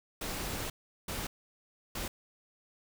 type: noise bursts at uneven times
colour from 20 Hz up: pink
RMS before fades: -37 dBFS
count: 3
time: 0.21-0.7 / 1.08-1.27 / 1.95-2.08 s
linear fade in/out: 5 ms
effects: none